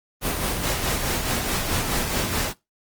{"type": "noise with tremolo", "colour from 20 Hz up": "pink", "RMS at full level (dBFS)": -23, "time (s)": [0.21, 2.54], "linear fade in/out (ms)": 50, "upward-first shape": "sine", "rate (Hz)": 4.7, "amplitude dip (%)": 40, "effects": ["noise-tail reverb RT60 0.2 s tail -20 dB re dry", "Opus 24 kbps"]}